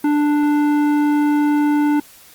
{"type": "tone with tanh clipping", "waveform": "triangle", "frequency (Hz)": 294.8, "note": "D4", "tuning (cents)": 7, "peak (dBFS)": -15, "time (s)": [0.04, 2], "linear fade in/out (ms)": 5, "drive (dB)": 17, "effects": ["white hiss -45 dBFS RMS until 2.34 s", "Opus 32 kbps"]}